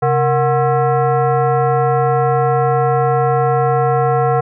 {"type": "tone with frequency modulation", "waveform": "sine", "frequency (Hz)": 134.2, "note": "C3", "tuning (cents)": 44, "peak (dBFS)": -11, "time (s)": [0.02, 4.41], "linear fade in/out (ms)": 10, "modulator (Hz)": 601, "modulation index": 1.5, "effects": []}